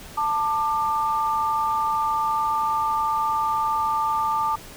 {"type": "tone pair together", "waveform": "sine", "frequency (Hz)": [886.7, 1191], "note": ["A5", "D6"], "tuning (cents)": [13, 24], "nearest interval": "perfect fourth", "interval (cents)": 511, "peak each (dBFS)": -23, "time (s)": [0.17, 4.56], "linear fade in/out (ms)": 10, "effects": ["pink hiss -42 dBFS RMS until 4.76 s"]}